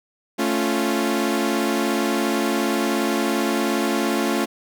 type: chord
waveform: sawtooth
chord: A augmented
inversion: none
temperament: equal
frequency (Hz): 220 / 277.2 / 349.2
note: A3 / C#4 / E#4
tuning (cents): 0 / 0 / 0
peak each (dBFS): -20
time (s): 0.38-4.46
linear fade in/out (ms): 20
effects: none